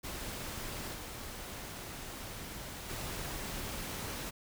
pink noise with level steps, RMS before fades -41 / -44 / -40 dBFS, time 0.03-4.31 s, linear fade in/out 20 ms, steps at 0.93 / 2.88 s, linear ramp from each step 20 ms, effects none

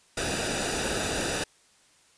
pink noise with comb filter, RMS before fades -29 dBFS, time 0.17-1.44 s, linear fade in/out 5 ms, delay 0.93 ms, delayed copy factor -0.65, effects white hiss -61 dBFS RMS until 2.17 s + resampled to 22050 Hz

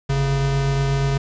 square tone pair together, 48.65 / 137.6 Hz, G1 / C#3, -12 / -12 cents, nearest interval octave + tritone, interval 1800 cents, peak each -26 / -19 dBFS, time 0.09-1.18 s, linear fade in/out 10 ms, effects resampled to 16000 Hz + 8-bit

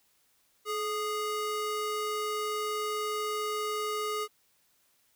square ring-modulated tone, 830.6 Hz, G#5, in tune, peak -28 dBFS, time 0.65-4.28 s, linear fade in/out 50 ms, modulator 404 Hz, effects white hiss -69 dBFS RMS until 5.15 s

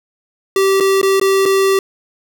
square tone with dropouts, 388 Hz, G4, 18 cents flat, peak -11 dBFS, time 0.56-1.79 s, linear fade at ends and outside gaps 2 ms, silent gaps 0.801-0.806 / 1.015-1.029 / 1.198-1.213 / 1.455-1.459 s, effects none

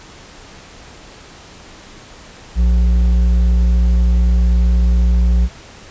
triangle tone with hard clipping, 59.5 Hz, A#1, 36 cents sharp, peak -11 dBFS, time 2.55-5.49 s, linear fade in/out 50 ms, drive 9 dB, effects pink hiss -39 dBFS RMS until 5.9 s + resampled to 16000 Hz

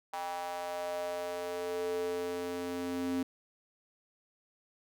square tone with high-pass filter sweep, 88 Hz, F2, 14 cents sharp, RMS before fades -36 dBFS, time 0.13-3.23 s, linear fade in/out 5 ms, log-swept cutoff 820 to 280 Hz, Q 5.1, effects none

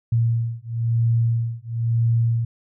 sine beating tone pair, 115.4 / 116.4 Hz, A#2 / A#2, -17 / -2 cents, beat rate 1 Hz, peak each -21 dBFS, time 0.12-2.45 s, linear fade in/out 5 ms, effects none

